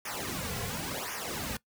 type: noise with flanger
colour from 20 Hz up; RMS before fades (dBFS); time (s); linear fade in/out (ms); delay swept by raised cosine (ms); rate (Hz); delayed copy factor
pink; -36; 0.05-1.57; 5; 0.24 to 3.34; 0.93; -0.95
effects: noise-tail reverb RT60 0.1 s tail -20 dB re dry